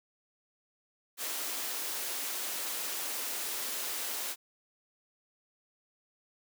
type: high-pass noise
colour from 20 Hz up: white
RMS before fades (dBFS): -36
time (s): 1.17-4.36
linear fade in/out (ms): 50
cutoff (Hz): 270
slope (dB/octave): 24
effects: none